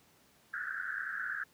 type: band-pass noise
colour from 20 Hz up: white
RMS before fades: -38 dBFS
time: 0.53-1.44 s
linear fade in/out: 10 ms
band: 1400 to 1700 Hz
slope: 96 dB/octave
effects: pink hiss -65 dBFS RMS until 1.53 s + high-pass 100 Hz 12 dB/octave